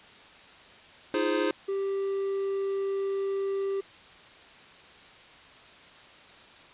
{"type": "chord", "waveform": "square", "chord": "F minor seventh", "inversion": "third", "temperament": "equal with one note detuned", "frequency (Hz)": [311.1, 343.6, 415.3, 523.3], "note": ["Eb4", "F4", "Ab4", "C5"], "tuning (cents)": [0, -28, 0, 0], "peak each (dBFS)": -31, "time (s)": [1.14, 1.51], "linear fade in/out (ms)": 2}
{"type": "tone", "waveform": "triangle", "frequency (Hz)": 392, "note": "G4", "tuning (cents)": 0, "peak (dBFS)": -25, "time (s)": [1.68, 3.81], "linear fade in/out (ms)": 10}
{"effects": ["white hiss -51 dBFS RMS until 6.73 s", "resampled to 8000 Hz"]}